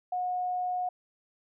sine tone, 726 Hz, F#5, 33 cents flat, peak -28 dBFS, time 0.12-0.89 s, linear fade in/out 5 ms, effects none

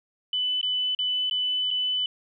sine tone with dropouts, 2999 Hz, F#7, 23 cents sharp, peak -23 dBFS, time 0.33-2.06 s, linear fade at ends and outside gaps 2 ms, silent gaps 0.613-0.629 / 0.949-0.989 / 1.298-1.31 / 1.706-1.711 s, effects none

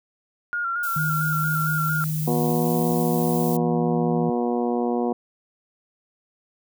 sine tone with vibrato, 1396.9 Hz, F6, in tune, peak -23 dBFS, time 0.53-2.04 s, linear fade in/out 0 ms, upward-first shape square, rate 4.4 Hz, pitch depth 35 cents each way
violet noise, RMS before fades -33 dBFS, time 0.83-3.57 s, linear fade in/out 5 ms
sine tone with pitch glide, 155.6 to 165.81 Hz, D#3 to E3, 0 to +10 cents, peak -23 dBFS, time 0.96-4.3 s, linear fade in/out 5 ms, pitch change +110 cents, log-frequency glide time 2.4-2.76 s
harmonic tone, 120.3 Hz, B2, 45 cents flat, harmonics 2 / 3 / 4 / 5 / 6 / 7 / 8 / 9, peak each -24 / -27 / -27 / -38 / -29 / -40 / -36 / -43 dBFS, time 2.27-5.13 s, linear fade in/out 5 ms
effects none

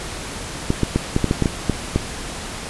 clicks, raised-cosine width 3 ms, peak -3 dBFS, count 10, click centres 0.704 / 0.833 / 0.96 / 1.164 / 1.243 / 1.311 / 1.423 / 1.458 / 1.697 / 1.96 s, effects pink hiss -30 dBFS RMS until 2.69 s + resampled to 24000 Hz

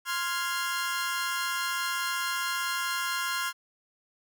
sawtooth chord, F minor, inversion second, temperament equal, 1046.5 / 1396.9 / 1661.2 Hz, C6 / F6 / Ab6, 0 / 0 / 0 cents, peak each -29 / -28 / -32 dBFS, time 0.05-3.53 s, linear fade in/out 50 ms, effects none

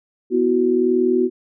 sine chord, B suspended fourth, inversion none, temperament equal, 246.9 / 329.6 / 370 Hz, B3 / E4 / F#4, 0 / 0 / 0 cents, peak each -20 / -22 / -16 dBFS, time 0.3-1.3 s, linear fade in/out 50 ms, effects none

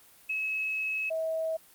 sine tone pair in turn, 2576 / 644 Hz, E7 / E5, -41 / -41 cents, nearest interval 2 octaves, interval 2400 cents, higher first, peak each -28 dBFS, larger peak neither, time 0.29-1.1 / 1.1-1.57 s, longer first, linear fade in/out 10 ms, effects white hiss -57 dBFS RMS until 1.74 s + Opus 32 kbps

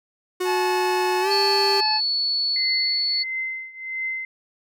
45% pulse tone with pitch glide, 365.8 to 396.6 Hz, F#4 to G4, -20 to +20 cents, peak -22 dBFS, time 0.4-1.81 s, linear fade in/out 10 ms, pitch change +140 cents, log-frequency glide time 1.21-1.29 s
harmonic tone, 862 Hz, A5, 36 cents flat, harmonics 1 / 2 / 3 / 5 / 6, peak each -23 / -33 / -32 / -38 / -38 dBFS, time 0.44-2.01 s, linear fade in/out 50 ms
sine tone, 4425 Hz, C#8, 4 cents flat, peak -20 dBFS, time 1.3-3.24 s, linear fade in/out 20 ms
sine tone with tremolo, 2067 Hz, C7, 22 cents flat, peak -23 dBFS, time 2.56-4.25 s, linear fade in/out 2 ms, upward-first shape triangle, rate 1.5 Hz, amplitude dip 90%
effects none

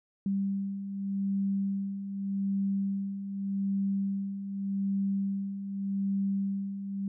sine beating tone pair, 196 / 196.84 Hz, G3 / G3, 0 / +7 cents, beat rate 0.84 Hz, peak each -36 / -29 dBFS, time 0.26-7.08 s, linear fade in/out 2 ms, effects none

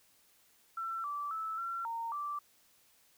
sine tone with pitch steps, 1343 / 1162 / 1311 / 1361 / 920 / 1170 Hz, E6 / D6 / E6 / F6 / A#5 / D6, +32 / -19 / -10 / -45 / -23 / -7 cents, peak -35 dBFS, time 0.77-2.39 s, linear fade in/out 5 ms, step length 270 ms, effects white hiss -67 dBFS RMS until 3.17 s

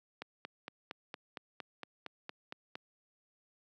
click train, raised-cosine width 0.3 ms, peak -25 dBFS, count 12, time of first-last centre 0.22-2.755 s, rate 4.34 Hz, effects high-pass 200 Hz 12 dB/octave

